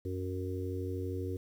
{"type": "harmonic tone", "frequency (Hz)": 92.5, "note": "F#2", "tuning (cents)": 0, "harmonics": [1, 3, 4, 5], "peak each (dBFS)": [-36, -41, -40, -42], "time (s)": [0.05, 1.37], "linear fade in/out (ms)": 5, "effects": ["10-bit"]}